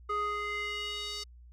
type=tone with band-pass filter sweep; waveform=square; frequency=415.3 Hz; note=G#4; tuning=in tune; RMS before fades=-35 dBFS; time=0.09-1.24 s; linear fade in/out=10 ms; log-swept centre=1100 to 4800 Hz; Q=2.8; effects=added 60 Hz sine -50 dBFS peak until 1.52 s